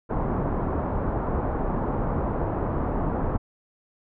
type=low-pass noise; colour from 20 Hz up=pink; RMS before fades=-26 dBFS; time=0.09-3.38 s; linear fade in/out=20 ms; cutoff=1100 Hz; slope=24 dB/octave; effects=none